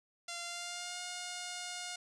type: tone with pitch glide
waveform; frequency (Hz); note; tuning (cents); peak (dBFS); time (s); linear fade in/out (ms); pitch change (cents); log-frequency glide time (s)
5% pulse; 691 to 715; F5 to F5; -19 to +41; -28; 0.28-1.96; 5; +60; 0.41-1.01
effects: resampled to 22050 Hz